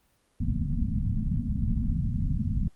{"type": "low-pass noise", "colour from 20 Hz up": "pink", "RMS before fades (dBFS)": -27, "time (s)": [0.4, 2.68], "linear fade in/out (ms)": 5, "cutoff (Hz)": 250, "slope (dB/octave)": 96, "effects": ["pink hiss -68 dBFS RMS until 2.75 s", "Opus 32 kbps"]}